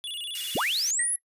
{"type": "tone with vibrato", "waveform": "square", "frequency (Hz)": 3136, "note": "G7", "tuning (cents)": 0, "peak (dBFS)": -33, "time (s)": [0.04, 0.64], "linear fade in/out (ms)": 0, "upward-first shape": "square", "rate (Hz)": 15, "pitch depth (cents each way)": 160}
{"type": "high-pass noise", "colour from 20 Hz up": "white", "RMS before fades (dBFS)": -36, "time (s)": [0.35, 0.91], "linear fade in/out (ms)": 2, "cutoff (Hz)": 1800, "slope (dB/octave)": 24}
{"type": "linear sweep", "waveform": "sine", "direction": "up", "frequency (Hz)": [91.9, 11175], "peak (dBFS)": -24, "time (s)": [0.55, 1.16], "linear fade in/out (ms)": 5}
{"type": "tone with exponential decay", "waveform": "sine", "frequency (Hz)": 1922, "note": "B6", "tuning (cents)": -48, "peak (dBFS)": -24, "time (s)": [0.99, 1.19], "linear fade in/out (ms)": 5, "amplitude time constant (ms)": 43}
{"effects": ["noise-tail reverb RT60 0.1 s tail -24 dB re dry", "resampled to 32000 Hz"]}